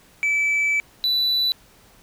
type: tone pair in turn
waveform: sine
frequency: 2308 / 3971 Hz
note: D7 / B7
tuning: -31 / +9 cents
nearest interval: major sixth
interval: 940 cents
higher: second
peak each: -15 dBFS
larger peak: neither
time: 0.23-0.8 / 1.04-1.52 s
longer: first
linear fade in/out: 0 ms
effects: tanh soft clip ceiling -17 dBFS + pink hiss -53 dBFS RMS until 2.02 s